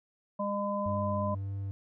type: harmonic tone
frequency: 202.9 Hz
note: G#3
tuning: 40 cents flat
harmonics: 1 / 3 / 5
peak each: -34 / -33 / -34 dBFS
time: 0.39-1.35 s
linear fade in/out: 10 ms
type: tone with vibrato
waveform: triangle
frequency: 98 Hz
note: G2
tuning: in tune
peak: -31 dBFS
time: 0.86-1.71 s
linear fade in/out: 0 ms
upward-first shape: sine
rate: 1.8 Hz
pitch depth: 15 cents each way
effects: none